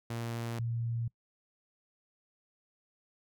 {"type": "tone pair in turn", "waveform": ["sawtooth", "sine"], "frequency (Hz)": [116.54, 116.54], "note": ["A#2", "A#2"], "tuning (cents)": [0, 0], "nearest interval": "unison", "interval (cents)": 0, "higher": "neither", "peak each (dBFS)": [-31, -31], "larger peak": "neither", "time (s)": [[0.1, 0.59], [0.59, 1.08]], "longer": "neither", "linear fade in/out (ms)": 5, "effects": ["noise-tail reverb RT60 0.1 s tail -24 dB re dry"]}